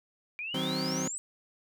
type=exponential sweep; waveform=sine; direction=up; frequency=2349 to 8170 Hz; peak=-34 dBFS; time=0.39-1.18 s; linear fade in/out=0 ms
type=chord; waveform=30% pulse; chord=C diminished; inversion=first; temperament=just; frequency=156.98 / 188.37 / 261.6 Hz; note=Eb3 / Gb3 / C4; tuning=+16 / +31 / 0 cents; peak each=-34 / -33 / -31 dBFS; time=0.54-1.08 s; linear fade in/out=5 ms
effects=none